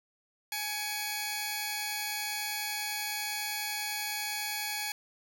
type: tone pair together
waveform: 10% pulse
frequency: 838 / 2255 Hz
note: G#5 / C#7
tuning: +15 / +29 cents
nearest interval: octave + perfect fourth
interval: 1714 cents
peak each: -27 dBFS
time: 0.52-4.92 s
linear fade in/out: 2 ms
effects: none